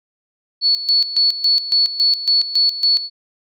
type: tone with tremolo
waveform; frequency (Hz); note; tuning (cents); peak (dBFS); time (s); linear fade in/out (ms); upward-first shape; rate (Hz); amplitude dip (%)
sine; 4420; C#8; -6; -11; 0.61-3.1; 50; square; 3.6; 75
effects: none